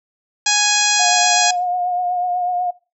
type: harmonic tone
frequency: 830.6 Hz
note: G#5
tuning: in tune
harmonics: 1 / 2 / 3 / 4 / 5 / 6 / 7 / 8 / 9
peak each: -22 / -22 / -22 / -22 / -22 / -22 / -22 / -22 / -22 dBFS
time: 0.46-1.51 s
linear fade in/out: 5 ms
type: tone with vibrato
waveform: sine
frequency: 718 Hz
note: F5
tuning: 48 cents sharp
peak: -17 dBFS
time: 0.99-2.71 s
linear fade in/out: 10 ms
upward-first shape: triangle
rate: 8.1 Hz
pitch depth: 34 cents each way
effects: noise-tail reverb RT60 0.3 s tail -21 dB re dry